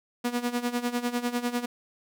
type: tone with tremolo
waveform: sawtooth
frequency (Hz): 242.1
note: B3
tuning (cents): -34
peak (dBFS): -20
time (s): 0.24-1.66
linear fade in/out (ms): 10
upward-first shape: sine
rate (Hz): 10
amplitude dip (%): 80
effects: none